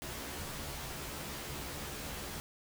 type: noise with comb filter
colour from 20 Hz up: pink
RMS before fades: -42 dBFS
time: 0.02-2.4 s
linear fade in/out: 0 ms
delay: 14 ms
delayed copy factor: +0.9
effects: none